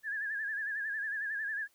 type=tone with vibrato; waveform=sine; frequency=1696 Hz; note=G#6; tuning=36 cents sharp; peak=-33 dBFS; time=0.03-1.68 s; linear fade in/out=50 ms; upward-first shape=sine; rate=11 Hz; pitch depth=85 cents each way; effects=white hiss -70 dBFS RMS until 1.74 s